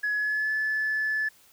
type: tone with pitch glide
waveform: sine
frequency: 1688 to 1732.5 Hz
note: G#6 to A6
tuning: +28 to -27 cents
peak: -23 dBFS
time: 0.03-1.29 s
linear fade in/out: 10 ms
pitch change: +45 cents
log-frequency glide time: 0.14-0.52 s
effects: tanh soft clip ceiling -21 dBFS + white hiss -58 dBFS RMS until 1.52 s